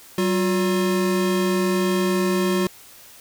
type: tone pair together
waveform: square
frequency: 190 / 358.7 Hz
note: F#3 / F4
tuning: +46 / +46 cents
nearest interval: major seventh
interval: 1100 cents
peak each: -22 dBFS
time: 0.18-2.67 s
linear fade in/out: 2 ms
effects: white hiss -46 dBFS RMS until 3.2 s